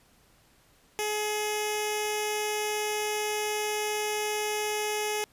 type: tone with notch filter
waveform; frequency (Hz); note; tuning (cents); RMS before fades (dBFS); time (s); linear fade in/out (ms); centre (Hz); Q
10% pulse; 422.6; G#4; +30; -30; 0.99-5.24; 0; 1400; 1
effects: pink hiss -62 dBFS RMS until 5.32 s + resampled to 32000 Hz